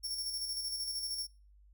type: tone with tremolo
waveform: sawtooth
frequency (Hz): 5470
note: F8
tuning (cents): -37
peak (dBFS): -32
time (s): 0.03-1.27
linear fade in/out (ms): 20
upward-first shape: square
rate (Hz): 13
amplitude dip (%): 40
effects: noise-tail reverb RT60 0.4 s tail -24 dB re dry + added 50 Hz sine -58 dBFS peak until 1.73 s